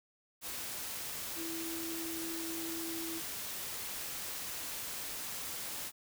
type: tone in noise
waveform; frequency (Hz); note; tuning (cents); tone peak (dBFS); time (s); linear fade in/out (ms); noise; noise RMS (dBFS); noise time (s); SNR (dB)
sine; 329.6; E4; 0; -40; 1.35-3.22; 50; white; -41; 0.41-5.92; -2
effects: none